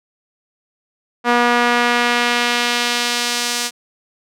sawtooth tone with band-pass filter sweep, 240.6 Hz, B3, 45 cents flat, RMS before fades -17 dBFS, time 1.24-3.71 s, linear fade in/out 50 ms, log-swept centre 1200 to 6400 Hz, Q 0.87, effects none

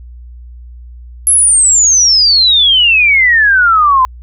sine exponential sweep, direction down, 11175 to 1005 Hz, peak -5 dBFS, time 1.27-4.05 s, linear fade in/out 0 ms, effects added 60 Hz sine -29 dBFS peak until 4.22 s

